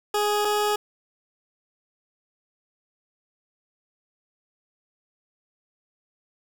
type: tone pair in turn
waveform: 20% pulse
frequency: 416.1 / 417.7 Hz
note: G#4 / G#4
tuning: +3 / +10 cents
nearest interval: unison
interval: 7 cents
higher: second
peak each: -16 dBFS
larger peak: neither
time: 0.14-0.45 / 0.45-0.76 s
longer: neither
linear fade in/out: 5 ms
effects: 7-bit